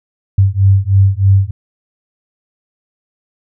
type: beating tone pair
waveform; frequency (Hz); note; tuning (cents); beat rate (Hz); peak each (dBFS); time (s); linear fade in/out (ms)
sine; 96 / 99.2; G2 / G2; -36 / +21; 3.2; -10; 0.38-1.51; 5
effects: none